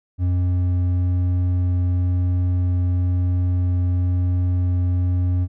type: tone with hard clipping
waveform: sine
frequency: 89.9 Hz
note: F#2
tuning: 49 cents flat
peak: -18 dBFS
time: 0.18-5.48 s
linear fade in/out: 50 ms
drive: 5 dB
effects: none